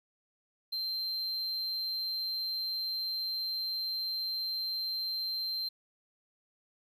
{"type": "tone", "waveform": "triangle", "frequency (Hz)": 4137, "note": "C8", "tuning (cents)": -20, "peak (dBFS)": -31, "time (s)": [0.72, 5.69], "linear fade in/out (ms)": 10, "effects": ["11-bit"]}